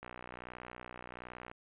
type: click train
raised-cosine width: 0.5 ms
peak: -30 dBFS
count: 92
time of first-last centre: 0.03-1.515 s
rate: 61.3 Hz
effects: resampled to 8000 Hz